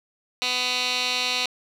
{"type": "tone with band-pass filter", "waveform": "15% pulse", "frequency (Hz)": 250, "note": "B3", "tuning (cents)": 21, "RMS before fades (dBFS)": -25, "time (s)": [0.42, 1.46], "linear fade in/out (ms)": 0, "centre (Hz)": 3600, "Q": 2.8, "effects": ["8-bit"]}